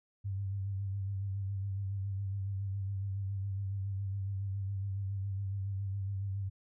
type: tone with vibrato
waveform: sine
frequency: 98 Hz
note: G2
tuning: in tune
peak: -33 dBFS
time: 0.24-6.5 s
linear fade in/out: 20 ms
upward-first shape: sine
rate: 7.2 Hz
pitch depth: 41 cents each way
effects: none